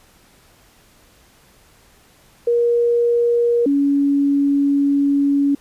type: tone pair in turn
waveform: sine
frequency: 474 / 281.8 Hz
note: A#4 / C#4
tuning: +29 / +29 cents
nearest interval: major sixth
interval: 900 cents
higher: first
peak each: -13 dBFS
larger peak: neither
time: 2.47-3.66 / 3.66-5.55 s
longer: second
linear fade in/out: 5 ms
effects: pink hiss -52 dBFS RMS until 5.6 s + resampled to 32000 Hz